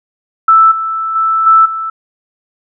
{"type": "tone with level steps", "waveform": "sine", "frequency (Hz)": 1320, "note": "E6", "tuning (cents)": 2, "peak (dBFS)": [-3, -14, -9, -3, -16], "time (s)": [0.48, 1.9], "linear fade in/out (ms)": 5, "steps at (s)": [0.71, 1.15, 1.46, 1.65], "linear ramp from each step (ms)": 10, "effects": []}